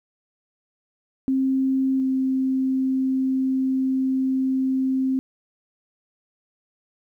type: tone pair in turn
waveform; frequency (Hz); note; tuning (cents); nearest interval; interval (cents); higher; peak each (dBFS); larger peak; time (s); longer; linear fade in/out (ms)
sine; 265.3 / 263; C4 / C4; +24 / +9; unison; 15; first; -18 / -19; first; 1.28-2 / 2-5.19; second; 0
effects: 10-bit